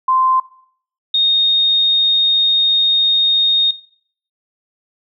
sine tone pair in turn, 1039 / 3703 Hz, C6 / A#7, -12 / -12 cents, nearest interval octave + minor seventh, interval 2200 cents, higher second, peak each -11 dBFS, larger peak neither, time 0.08-0.4 / 1.14-3.71 s, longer second, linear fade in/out 5 ms, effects noise-tail reverb RT60 0.6 s tail -19 dB re dry

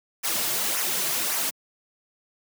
white noise with flanger, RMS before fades -26 dBFS, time 0.23-1.51 s, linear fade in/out 20 ms, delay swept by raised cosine 0.24 to 4.04 ms, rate 1.8 Hz, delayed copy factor -0.6, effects high-pass 150 Hz 12 dB/octave

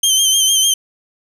20% pulse tone with vibrato, 3136 Hz, G7, in tune, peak -5 dBFS, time 0.03-0.74 s, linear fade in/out 5 ms, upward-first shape sine, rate 6.6 Hz, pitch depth 45 cents each way, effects none

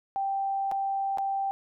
sine tone with dropouts, 784 Hz, G5, in tune, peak -26 dBFS, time 0.16-1.51 s, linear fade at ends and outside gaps 0 ms, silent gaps 0.714-0.72 / 1.174-1.184 s, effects none

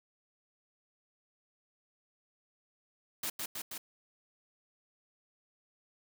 white noise with echo, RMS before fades -36 dBFS, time 3.23-3.3 s, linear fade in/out 5 ms, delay 160 ms, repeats 3, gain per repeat -2 dB, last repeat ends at 3.78 s, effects none

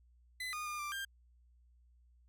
30% pulse tone with pitch steps, 2014 / 1225 / 1209 / 1181 / 1592 Hz, B6 / D#6 / D6 / D6 / G6, +33 / -27 / +50 / +9 / +26 cents, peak -36 dBFS, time 0.4-1.05 s, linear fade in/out 5 ms, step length 130 ms, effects added 60 Hz sine -63 dBFS peak until 2.28 s

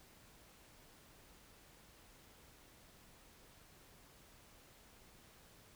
silence, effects pink hiss -63 dBFS RMS until 5.75 s

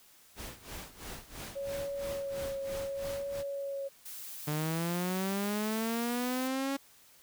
pink noise with tremolo, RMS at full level -42 dBFS, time 0.35-3.44 s, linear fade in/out 50 ms, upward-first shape sine, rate 3 Hz, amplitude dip 85%
sine tone with vibrato, 554 Hz, C#5, 1 cent flat, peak -34 dBFS, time 1.55-3.89 s, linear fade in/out 20 ms, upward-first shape sine, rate 0.69 Hz, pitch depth 19 cents each way
blue noise, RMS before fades -44 dBFS, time 4.05-6.48 s, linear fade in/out 10 ms
sawtooth linear sweep, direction up, 147.9 to 277.2 Hz, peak -27 dBFS, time 4.47-6.77 s, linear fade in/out 10 ms
effects white hiss -60 dBFS RMS until 7.22 s

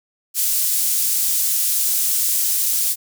pink high-pass noise, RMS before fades -19 dBFS, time 0.34-2.96 s, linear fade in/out 50 ms, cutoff 8700 Hz, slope 12 dB/octave, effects none

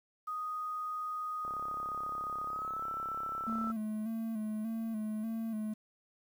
sine tone with pitch glide, 1244.5 to 1326.1 Hz, D#6 to E6, 0 to +10 cents, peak -35 dBFS, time 0.27-3.72 s, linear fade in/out 10 ms, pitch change +110 cents, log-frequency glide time 2.46-2.85 s
click train, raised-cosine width 1 ms, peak -34 dBFS, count 78, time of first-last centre 1.45-3.701 s, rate 34.2 Hz
triangle tone with vibrato, 220 Hz, A3, in tune, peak -32 dBFS, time 3.47-5.74 s, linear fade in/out 10 ms, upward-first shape square, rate 1.7 Hz, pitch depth 41 cents each way
effects 10-bit

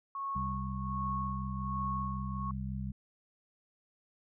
sine tone with tremolo, 1100 Hz, C#6, 14 cents flat, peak -33 dBFS, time 0.15-2.51 s, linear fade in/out 2 ms, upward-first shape sine, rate 1.3 Hz, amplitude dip 70%
harmonic tone, 65.41 Hz, C2, in tune, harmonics 1 / 2 / 3, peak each -39 / -39 / -39 dBFS, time 0.35-2.92 s, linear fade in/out 10 ms
effects none

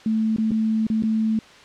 sine tone with dropouts, 220 Hz, A3, in tune, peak -18 dBFS, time 0.06-1.39 s, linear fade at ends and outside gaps 2 ms, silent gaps 0.363-0.383 / 0.509-0.516 / 0.868-0.9 / 1.024-1.035 s, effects white hiss -46 dBFS RMS until 1.64 s + low-pass 4000 Hz 12 dB/octave

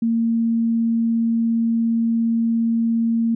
sine tone, 229.3 Hz, A#3, 28 cents flat, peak -16 dBFS, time 0.02-3.35 s, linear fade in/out 5 ms, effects none

